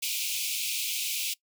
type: high-pass noise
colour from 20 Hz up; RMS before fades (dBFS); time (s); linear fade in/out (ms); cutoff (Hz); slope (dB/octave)
pink; -31; 0.02-1.34; 10; 2300; 96
effects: noise-tail reverb RT60 0.1 s tail -21 dB re dry